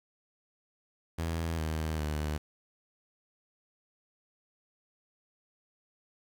sawtooth tone with pitch steps, 82.4 / 78.95 / 75.65 Hz, E2 / D#2 / D#2, 0 / +26 / -48 cents, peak -27 dBFS, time 1.18-2.38 s, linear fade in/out 10 ms, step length 400 ms, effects 9-bit

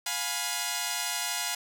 5% pulse chord, F diminished, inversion none, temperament equal with one note detuned, 707.4 / 830.6 / 987.8 Hz, F5 / Ab5 / Cb6, +22 / 0 / 0 cents, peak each -22 dBFS, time 0.06-1.55 s, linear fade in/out 5 ms, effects none

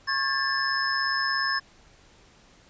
sine tone cluster, 1090 / 1621 / 1758 / 5200 Hz, C#6 / G#6 / A6 / E8, -29 / -42 / -2 / -24 cents, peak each -29 dBFS, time 0.07-1.6 s, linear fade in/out 20 ms, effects pink hiss -56 dBFS RMS until 2.69 s + resampled to 16000 Hz

